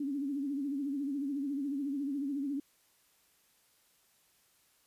sine tone with vibrato, 280 Hz, C#4, 18 cents sharp, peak -32 dBFS, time 0-2.6 s, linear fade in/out 5 ms, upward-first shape sine, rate 14 Hz, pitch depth 88 cents each way, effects white hiss -69 dBFS RMS until 4.86 s + resampled to 32000 Hz

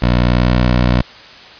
15% pulse tone with pitch glide, 60.4 to 61.28 Hz, B1 to B1, -38 to -13 cents, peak -4 dBFS, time 0.02-1.02 s, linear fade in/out 5 ms, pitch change +25 cents, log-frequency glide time 0.21-0.49 s, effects white hiss -37 dBFS RMS until 1.59 s + resampled to 11025 Hz

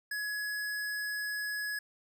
square tone, 1685 Hz, G#6, 25 cents sharp, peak -34 dBFS, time 0.11-1.79 s, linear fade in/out 5 ms, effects none

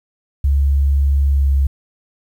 sine tone with pitch glide, 69.8 to 68.68 Hz, C#2 to C#2, +13 to -15 cents, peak -11 dBFS, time 0.44-1.67 s, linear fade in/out 5 ms, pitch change -28 cents, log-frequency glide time 1.27-1.53 s, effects 8-bit

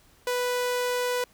sawtooth tone, 493.9 Hz, B4, in tune, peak -21 dBFS, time 0.27-1.24 s, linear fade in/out 2 ms, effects pink hiss -59 dBFS RMS until 1.33 s

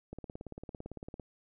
click train, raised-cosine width 2 ms, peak -29 dBFS, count 20, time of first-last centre 0.13-1.197 s, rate 17.8 Hz, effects none

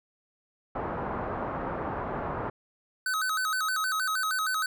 white low-pass noise, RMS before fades -33 dBFS, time 0.75-2.5 s, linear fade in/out 5 ms, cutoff 1200 Hz, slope 24 dB/octave
square tone with vibrato, 1388 Hz, F6, 11 cents flat, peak -27 dBFS, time 3.06-4.66 s, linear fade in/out 2 ms, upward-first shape square, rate 6.4 Hz, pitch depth 150 cents each way
effects none

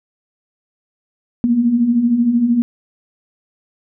sine beating tone pair, 226.7 / 239.7 Hz, A#3 / A#3, -48 / +48 cents, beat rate 13 Hz, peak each -20 / -12 dBFS, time 1.44-2.62 s, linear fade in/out 0 ms, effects none

